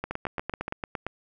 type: two click trains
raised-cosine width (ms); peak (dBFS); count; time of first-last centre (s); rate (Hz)
0.5; -16 / -15; 5 / 10; 0.11-0.681 / 0.04-1.066; 7.01 / 8.77
effects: none